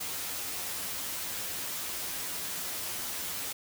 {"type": "noise with comb filter", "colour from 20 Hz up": "white", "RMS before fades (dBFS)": -36, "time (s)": [0, 3.53], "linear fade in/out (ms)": 10, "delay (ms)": 11, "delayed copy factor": 0.65, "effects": []}